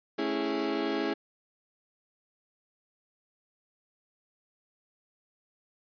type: chord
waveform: 35% pulse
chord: A major seventh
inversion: none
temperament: equal with one note detuned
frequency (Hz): 220 / 277.2 / 329.6 / 412.2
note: A3 / C#4 / E4 / G#4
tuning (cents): 0 / 0 / 0 / -13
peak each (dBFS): -37 / -32 / -31 / -31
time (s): 0.18-1.14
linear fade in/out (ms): 10
effects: resampled to 11025 Hz